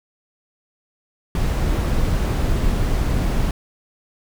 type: noise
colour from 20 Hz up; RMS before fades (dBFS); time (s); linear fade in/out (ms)
brown; -19; 1.35-3.51; 2
effects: none